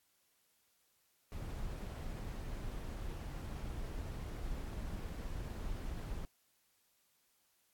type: noise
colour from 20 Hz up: brown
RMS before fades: -42 dBFS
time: 1.32-6.25 s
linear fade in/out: 0 ms
effects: white hiss -75 dBFS RMS until 7.73 s + AAC 64 kbps